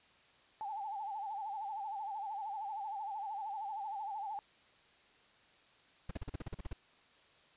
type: tone with vibrato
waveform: sine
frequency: 830.6 Hz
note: G#5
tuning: in tune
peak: -38 dBFS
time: 0.61-4.39 s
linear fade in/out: 0 ms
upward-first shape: sine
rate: 13 Hz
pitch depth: 110 cents each way
type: noise bursts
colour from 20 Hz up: brown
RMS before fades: -38 dBFS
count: 11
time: 6.09-6.731 s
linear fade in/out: 5 ms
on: 21 ms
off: 41 ms
effects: white hiss -65 dBFS RMS until 7.56 s + resampled to 8000 Hz